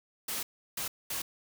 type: noise bursts at uneven times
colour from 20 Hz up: white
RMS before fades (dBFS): -35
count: 3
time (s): 0.28-0.43 / 0.77-0.88 / 1.1-1.22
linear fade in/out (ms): 5
effects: none